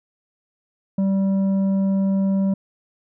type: tone with tanh clipping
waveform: triangle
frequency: 194.1 Hz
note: G3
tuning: 17 cents flat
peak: -18 dBFS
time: 0.98-2.54 s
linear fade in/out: 5 ms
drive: 11 dB
effects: none